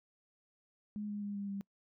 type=tone with pitch steps; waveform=sine; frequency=209 / 206.2 / 203.5 / 200.8 / 198.18 Hz; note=G#3 / G#3 / G#3 / G3 / G3; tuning=+11 / -12 / -35 / +42 / +19 cents; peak=-37 dBFS; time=0.96-1.61 s; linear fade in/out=0 ms; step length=130 ms; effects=noise-tail reverb RT60 0.1 s tail -25 dB re dry